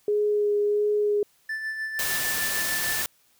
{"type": "tone with vibrato", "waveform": "sine", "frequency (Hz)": 415.3, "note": "G#4", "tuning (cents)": 0, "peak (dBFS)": -20, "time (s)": [0.08, 1.23], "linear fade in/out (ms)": 2, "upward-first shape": "sine", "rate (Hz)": 1.5, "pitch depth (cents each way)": 12}
{"type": "tone with tremolo", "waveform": "triangle", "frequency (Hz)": 1760, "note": "A6", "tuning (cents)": 0, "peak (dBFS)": -25, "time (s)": [1.49, 3.02], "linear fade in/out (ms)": 5, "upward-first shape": "sine", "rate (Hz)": 6.6, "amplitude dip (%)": 45}
{"type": "noise", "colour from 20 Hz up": "white", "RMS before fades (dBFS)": -28, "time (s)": [1.99, 3.06], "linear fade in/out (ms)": 0}
{"effects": ["white hiss -63 dBFS RMS until 3.39 s"]}